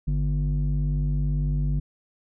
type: tone with low-pass filter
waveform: square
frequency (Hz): 49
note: G1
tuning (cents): 0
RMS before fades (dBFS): -24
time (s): 0.07-1.8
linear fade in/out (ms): 10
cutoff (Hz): 180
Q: 5.2
effects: none